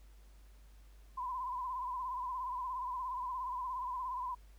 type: tone with vibrato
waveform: sine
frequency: 1009 Hz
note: B5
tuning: 37 cents sharp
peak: -36 dBFS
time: 1.17-4.35 s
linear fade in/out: 10 ms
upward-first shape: sine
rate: 17 Hz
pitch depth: 70 cents each way
effects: added 50 Hz sine -55 dBFS peak until 4.58 s + pink hiss -69 dBFS RMS until 4.58 s